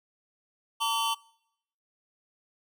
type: tone cluster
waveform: square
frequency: 907 / 1147 / 3053 Hz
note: A#5 / D6 / G7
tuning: -48 / -41 / -46 cents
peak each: -30 / -31 / -32 dBFS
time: 0.8-1.15 s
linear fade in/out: 20 ms
effects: noise-tail reverb RT60 0.8 s tail -25 dB re dry